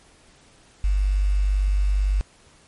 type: tone with quantisation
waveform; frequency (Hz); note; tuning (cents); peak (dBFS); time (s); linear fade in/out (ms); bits
sine; 49; G1; 0; -17; 0.84-2.21; 0; 7
effects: pink hiss -54 dBFS RMS until 2.67 s + MP3 48 kbps